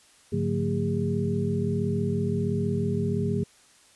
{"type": "tone cluster", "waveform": "sine", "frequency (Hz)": [102.3, 143.7, 179.1, 225.1, 405.9], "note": ["G#2", "D3", "F3", "A3", "G#4"], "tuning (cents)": [-26, -37, 44, 40, -40], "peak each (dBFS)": -30, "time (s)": [0.32, 3.44], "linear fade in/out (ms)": 10, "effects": ["white hiss -57 dBFS RMS until 3.95 s", "resampled to 24000 Hz"]}